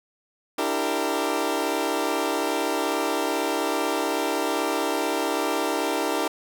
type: chord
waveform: 20% pulse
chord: E half-diminished seventh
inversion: third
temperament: equal with one note detuned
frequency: 293.7 / 329.6 / 392 / 461.1 Hz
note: D4 / E4 / G4 / Bb4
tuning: 0 / 0 / 0 / -19 cents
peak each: -24 dBFS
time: 0.58-6.28 s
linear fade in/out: 5 ms
effects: none